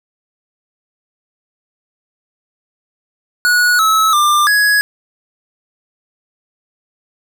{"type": "tone with pitch steps", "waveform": "square", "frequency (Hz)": [1461, 1296, 1192, 1672], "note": ["F#6", "E6", "D6", "G#6"], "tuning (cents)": [-22, -30, 25, 11], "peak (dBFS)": -10, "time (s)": [3.45, 4.81], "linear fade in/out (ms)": 0, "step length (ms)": 340, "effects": []}